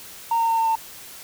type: tone with pitch steps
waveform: sine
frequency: 921 / 915.2 / 909.4 / 903.6 / 897.9 Hz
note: A#5 / A#5 / A#5 / A5 / A5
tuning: -21 / -32 / -43 / +46 / +35 cents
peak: -16 dBFS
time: 0.31-0.755 s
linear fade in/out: 5 ms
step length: 89 ms
effects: tanh soft clip ceiling -15 dBFS + white hiss -41 dBFS RMS until 1.23 s